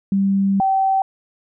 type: tone pair in turn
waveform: sine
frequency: 196 / 771.4 Hz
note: G3 / G5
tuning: 0 / -28 cents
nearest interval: 2 octaves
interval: 2372 cents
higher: second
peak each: -14 dBFS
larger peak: neither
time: 0.12-0.6 / 0.6-1.02 s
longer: first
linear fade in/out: 2 ms
effects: none